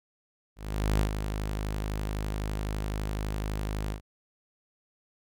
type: tone with ADSR envelope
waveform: sawtooth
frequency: 51.91 Hz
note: G#1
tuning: in tune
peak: -18 dBFS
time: 0.56-4.01 s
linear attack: 440 ms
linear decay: 97 ms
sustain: -8 dB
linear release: 100 ms
effects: none